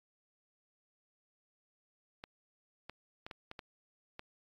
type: clicks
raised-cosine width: 0.3 ms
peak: -28 dBFS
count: 7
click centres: 2.239 / 2.896 / 3.265 / 3.312 / 3.514 / 3.592 / 4.194 s
effects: AAC 48 kbps